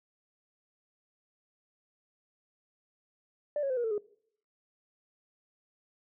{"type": "tone with pitch steps", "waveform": "sine", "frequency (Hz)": [589, 549.6, 512.8, 478.4, 446.4, 416.5], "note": ["D5", "C#5", "C5", "A#4", "A4", "G#4"], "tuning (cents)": [5, -15, -35, 45, 25, 5], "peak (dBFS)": -27, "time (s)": [3.56, 3.98], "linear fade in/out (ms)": 2, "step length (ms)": 70, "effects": ["noise-tail reverb RT60 0.6 s tail -22 dB re dry", "tanh soft clip ceiling -24 dBFS"]}